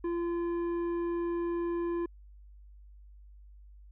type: tone with tanh clipping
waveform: sine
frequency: 342.8 Hz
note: F4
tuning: 32 cents flat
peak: -31 dBFS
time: 0.04-2.06 s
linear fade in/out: 5 ms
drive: 9 dB
effects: added 50 Hz sine -50 dBFS peak until 3.91 s